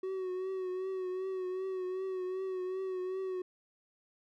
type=tone with vibrato; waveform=triangle; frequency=373.7 Hz; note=F#4; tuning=17 cents sharp; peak=-32 dBFS; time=0.03-3.42 s; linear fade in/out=5 ms; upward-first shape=triangle; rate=2.6 Hz; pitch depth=45 cents each way; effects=none